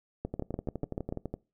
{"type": "two click trains", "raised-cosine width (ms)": 2, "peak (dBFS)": [-19, -21], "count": [7, 13], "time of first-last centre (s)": [[0.25, 1.125], [0.34, 1.34]], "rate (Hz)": [6.86, 12], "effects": ["noise-tail reverb RT60 0.3 s tail -23 dB re dry"]}